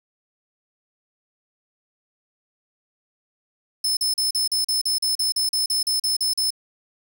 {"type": "tone bursts", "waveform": "sawtooth", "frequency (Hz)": 5240, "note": "E8", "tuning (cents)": -11, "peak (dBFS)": -17, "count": 16, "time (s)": [3.84, 6.505], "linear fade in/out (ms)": 5, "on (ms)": 130, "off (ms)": 39, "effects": []}